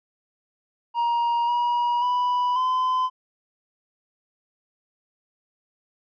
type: tone with pitch steps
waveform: triangle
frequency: 943 / 960 / 986 / 1021 Hz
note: A#5 / B5 / B5 / C6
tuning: +20 / -49 / -3 / -43 cents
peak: -18 dBFS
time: 0.94-3.1 s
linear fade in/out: 50 ms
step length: 540 ms
effects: resampled to 11025 Hz